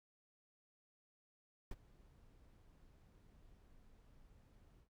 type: noise with ADSR envelope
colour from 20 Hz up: brown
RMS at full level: -43 dBFS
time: 1.71-4.89 s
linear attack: 4 ms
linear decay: 31 ms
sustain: -22 dB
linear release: 90 ms
effects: none